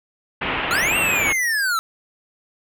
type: low-pass noise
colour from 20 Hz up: white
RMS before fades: -24 dBFS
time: 0.41-1.33 s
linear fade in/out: 10 ms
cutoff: 3000 Hz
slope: 48 dB/octave
type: linear two-way sweep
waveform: square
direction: up then down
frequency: 1297 to 2794 to 1297 Hz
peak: -19 dBFS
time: 0.71-1.79 s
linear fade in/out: 0 ms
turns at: 0.97 s
effects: none